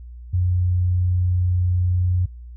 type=tone; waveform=sine; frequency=90.1 Hz; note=F#2; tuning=45 cents flat; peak=-16 dBFS; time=0.33-2.26 s; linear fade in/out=10 ms; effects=added 60 Hz sine -35 dBFS peak until 2.56 s